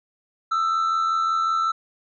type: tone pair together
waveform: triangle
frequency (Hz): 1244.5 / 1329.9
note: D#6 / E6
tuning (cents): 0 / +15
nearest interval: minor second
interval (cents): 115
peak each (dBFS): -28 / -18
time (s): 0.51-1.72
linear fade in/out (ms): 10
effects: resampled to 16000 Hz